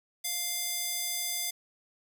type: tone with high-pass filter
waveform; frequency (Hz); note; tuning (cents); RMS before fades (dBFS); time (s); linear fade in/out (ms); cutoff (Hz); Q
square; 698.5; F5; 0; -33; 0.24-1.51; 10; 4500; 0.53
effects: none